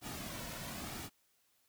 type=noise with flanger; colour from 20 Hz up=pink; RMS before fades=-44 dBFS; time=0.01-1.1 s; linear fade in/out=50 ms; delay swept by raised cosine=1.9 to 2.52 ms; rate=1 Hz; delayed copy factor=-0.5; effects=white hiss -74 dBFS RMS until 1.68 s